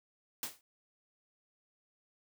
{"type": "noise with exponential decay", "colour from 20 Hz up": "white", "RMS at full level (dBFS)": -34, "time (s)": [0.43, 0.61], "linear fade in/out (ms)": 1, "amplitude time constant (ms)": 38, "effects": ["high-pass 80 Hz 12 dB/octave"]}